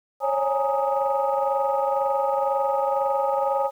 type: tone cluster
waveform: sine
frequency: 544 / 566 / 829 / 923 / 1251 Hz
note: C#5 / C#5 / G#5 / A#5 / D#6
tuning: -33 / +36 / -3 / -17 / +9 cents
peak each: -24 / -29 / -24 / -30 / -30 dBFS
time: 0.2-3.71 s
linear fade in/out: 50 ms
effects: tanh soft clip ceiling -10 dBFS + 9-bit